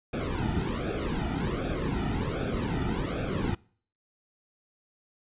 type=noise with flanger; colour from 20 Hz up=brown; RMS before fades=-30 dBFS; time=0.13-3.55 s; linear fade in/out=5 ms; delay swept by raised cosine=1 to 1.88 ms; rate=1.3 Hz; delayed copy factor=-1; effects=noise-tail reverb RT60 0.5 s tail -24 dB re dry + resampled to 8000 Hz